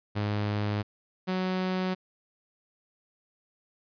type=tone pair in turn; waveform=sawtooth; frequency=104.1 / 185.49 Hz; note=G#2 / F#3; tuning=+5 / +5 cents; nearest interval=minor seventh; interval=1000 cents; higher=second; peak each=-23 dBFS; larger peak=neither; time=0.15-0.83 / 1.27-1.95 s; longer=neither; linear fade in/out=20 ms; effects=resampled to 11025 Hz